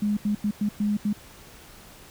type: tone bursts at uneven times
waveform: sine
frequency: 207.7 Hz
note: G#3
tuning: in tune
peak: -21 dBFS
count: 6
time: 0.02-0.17 / 0.25-0.35 / 0.44-0.51 / 0.61-0.69 / 0.8-0.97 / 1.05-1.13 s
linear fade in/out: 5 ms
effects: pink hiss -48 dBFS RMS until 2.1 s